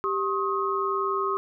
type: tone cluster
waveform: sine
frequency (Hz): 391.8 / 1080 / 1261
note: G4 / C#6 / D#6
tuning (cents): -1 / -45 / +23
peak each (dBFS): -28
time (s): 0.04-1.37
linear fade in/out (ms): 0
effects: none